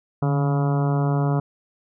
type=harmonic tone with a mistuned harmonic; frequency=141 Hz; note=C#3; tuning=30 cents sharp; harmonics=1 / 2 / 3 / 4 / 5 / 6 / 7 / 8 / 9 / 10; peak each=-19 / -28 / -30 / -34 / -31 / -38 / -35 / -40 / -37 / -43 dBFS; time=0.22-1.4 s; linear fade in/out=5 ms; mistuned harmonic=1; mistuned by=+55 cents; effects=none